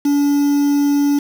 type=tone with quantisation; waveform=triangle; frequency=286.4 Hz; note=D4; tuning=43 cents flat; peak=-10 dBFS; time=0.05-1.19 s; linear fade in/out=5 ms; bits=5; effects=none